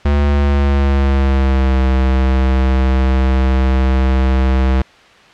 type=tone with pitch glide; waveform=square; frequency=72 to 65.27 Hz; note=D2 to C2; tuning=-34 to -4 cents; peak=-11 dBFS; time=0.05-4.82 s; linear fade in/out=5 ms; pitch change=-170 cents; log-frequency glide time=0.25-1.8 s; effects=white hiss -43 dBFS RMS until 5.33 s + low-pass 3000 Hz 12 dB/octave